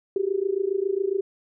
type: tone with amplitude modulation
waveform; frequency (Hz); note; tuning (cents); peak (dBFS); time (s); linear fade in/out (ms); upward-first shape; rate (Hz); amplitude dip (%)
sine; 390; G4; -9; -18; 0.16-1.21; 2; sine; 27.3; 90
effects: none